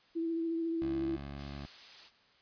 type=tone with vibrato; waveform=sine; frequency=330.4 Hz; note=E4; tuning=4 cents sharp; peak=-31 dBFS; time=0.15-1.17 s; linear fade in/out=20 ms; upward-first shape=triangle; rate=14 Hz; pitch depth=25 cents each way
type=tone with pitch glide; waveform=15% pulse; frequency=69.3 to 70.27 Hz; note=C#2 to C#2; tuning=0 to +24 cents; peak=-35 dBFS; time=0.82-1.66 s; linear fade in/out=0 ms; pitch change=+24 cents; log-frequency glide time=0.95-1.21 s
type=noise; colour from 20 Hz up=blue; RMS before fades=-45 dBFS; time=1.36-2.11 s; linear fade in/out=50 ms
effects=white hiss -65 dBFS RMS until 2.41 s + resampled to 11025 Hz